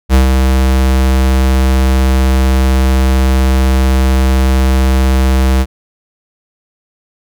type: tone with ADSR envelope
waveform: square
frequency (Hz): 65.41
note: C2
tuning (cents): 0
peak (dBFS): -4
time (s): 0.09-5.66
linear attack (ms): 51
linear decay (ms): 120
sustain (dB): -4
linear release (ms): 49
effects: none